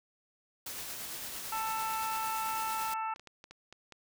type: noise with tremolo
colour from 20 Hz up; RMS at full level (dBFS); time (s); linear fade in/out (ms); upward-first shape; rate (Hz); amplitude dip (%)
white; -40; 0.66-2.94; 5; sine; 8.9; 25
type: harmonic tone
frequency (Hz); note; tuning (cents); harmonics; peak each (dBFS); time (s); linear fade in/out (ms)
442.4; A4; +9; 2 / 3 / 4 / 5 / 6; -34 / -37 / -51 / -52 / -46; 1.52-3.14; 5
type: clicks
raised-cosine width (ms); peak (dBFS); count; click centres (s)
0.2; -32; 8; 2.884 / 3.161 / 3.196 / 3.273 / 3.441 / 3.51 / 3.726 / 3.923
effects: none